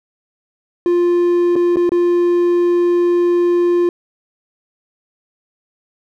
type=tone with dropouts; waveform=triangle; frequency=349.8 Hz; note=F4; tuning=3 cents sharp; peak=-9 dBFS; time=0.86-3.89 s; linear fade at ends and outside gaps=1 ms; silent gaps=1.556-1.562 / 1.759-1.769 / 1.893-1.919 s; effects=none